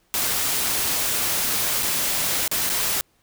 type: noise with dropouts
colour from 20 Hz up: white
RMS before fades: -23 dBFS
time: 0.14-3.01 s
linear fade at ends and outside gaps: 0 ms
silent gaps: 1.825-1.829 / 2.478-2.514 / 2.693-2.699 s
effects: pink hiss -64 dBFS RMS until 3.22 s